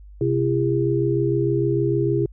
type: tone cluster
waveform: sine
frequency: 129.5 / 338.4 / 405 Hz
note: C3 / E4 / G#4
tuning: -17 / +45 / -43 cents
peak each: -22 dBFS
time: 0.21-2.26 s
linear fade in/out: 2 ms
effects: added 50 Hz sine -40 dBFS peak until 2.32 s